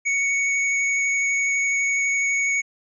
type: tone with vibrato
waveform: square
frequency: 2227 Hz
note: C#7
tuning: 7 cents sharp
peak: -20 dBFS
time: 0.05-2.62 s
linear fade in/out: 20 ms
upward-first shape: triangle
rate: 12 Hz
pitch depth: 11 cents each way
effects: resampled to 22050 Hz